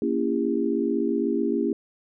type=chord; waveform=sine; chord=A# diminished seventh; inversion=none; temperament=just; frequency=233.1 / 279.7 / 335.6 / 402.8 Hz; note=A#3 / C#4 / E4 / G4; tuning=0 / +16 / +31 / +47 cents; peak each=-27 dBFS; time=0.02-1.73 s; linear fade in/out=2 ms; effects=none